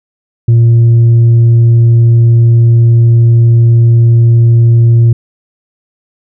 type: tone with tanh clipping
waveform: sine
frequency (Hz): 116.54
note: A#2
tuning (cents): 0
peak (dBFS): -3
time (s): 0.48-5.13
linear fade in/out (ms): 5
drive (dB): 2
effects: none